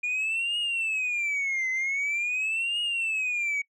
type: tone with vibrato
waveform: sine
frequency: 2425 Hz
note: D#7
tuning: 45 cents flat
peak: -23 dBFS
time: 0.03-3.62 s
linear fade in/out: 10 ms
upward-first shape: triangle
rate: 0.45 Hz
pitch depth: 300 cents each way
effects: noise-tail reverb RT60 0.1 s tail -23 dB re dry + tanh soft clip ceiling -24 dBFS